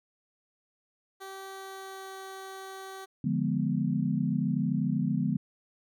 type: tone with pitch glide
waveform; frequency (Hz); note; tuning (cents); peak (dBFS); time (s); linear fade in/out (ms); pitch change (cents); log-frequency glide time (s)
15% pulse; 386.4 to 384; G4 to G4; -25 to -36; -34; 1.2-3.06; 20; -11; 1.51-2.14
type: chord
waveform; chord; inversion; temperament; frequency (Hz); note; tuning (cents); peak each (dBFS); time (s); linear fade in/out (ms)
sine; D diminished seventh; none; equal; 146.83 / 174.61 / 207.7 / 246.9; D3 / F3 / Ab3 / Cb4; 0 / 0 / 0 / 0; -31; 3.24-5.37; 5
effects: none